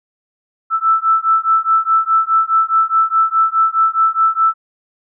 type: beating tone pair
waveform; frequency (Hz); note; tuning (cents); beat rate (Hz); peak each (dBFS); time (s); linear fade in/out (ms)
sine; 1319 / 1323.8; E6 / E6; +1 / +7; 4.8; -14; 0.7-4.54; 50
effects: none